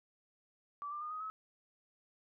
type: tone with pitch steps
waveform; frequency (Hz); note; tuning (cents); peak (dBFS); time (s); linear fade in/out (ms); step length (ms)
sine; 1157 / 1188.2 / 1220.1 / 1253 / 1286.7; D6 / D6 / D#6 / D#6 / E6; -26 / +20 / -34 / +12 / -42; -39; 0.82-1.3; 0; 96
effects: none